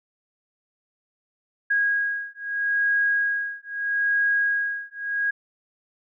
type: beating tone pair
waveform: sine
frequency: 1642 / 1642.78 Hz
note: G#6 / G#6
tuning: -20 / -19 cents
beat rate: 0.78 Hz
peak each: -24 dBFS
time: 1.7-5.31 s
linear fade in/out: 10 ms
effects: none